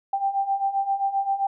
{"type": "beating tone pair", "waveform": "sine", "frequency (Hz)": [782, 789.6], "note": ["G5", "G5"], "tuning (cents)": [-4, 12], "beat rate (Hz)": 7.6, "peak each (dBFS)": [-27, -23], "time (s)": [0.13, 1.47], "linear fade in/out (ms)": 5, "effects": []}